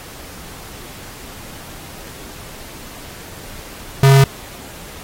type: tone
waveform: square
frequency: 136.3 Hz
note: C#3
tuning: 29 cents flat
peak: -7 dBFS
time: 4.03-4.24 s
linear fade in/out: 2 ms
effects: pink hiss -36 dBFS RMS until 5.03 s + AAC 48 kbps